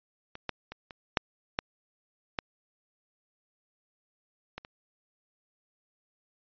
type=clicks; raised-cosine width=0.3 ms; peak=-25 / -15 / -24 / -27 / -7 / -10 / -13 / -22 / -29 dBFS; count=9; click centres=0.354 / 0.493 / 0.72 / 0.908 / 1.172 / 1.589 / 2.388 / 4.58 / 4.649 s; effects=resampled to 11025 Hz